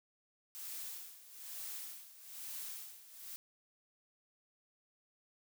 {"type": "noise with tremolo", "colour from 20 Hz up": "blue", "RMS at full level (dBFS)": -44, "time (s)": [0.55, 3.36], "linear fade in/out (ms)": 0, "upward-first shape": "sine", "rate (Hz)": 1.1, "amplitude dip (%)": 80, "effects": []}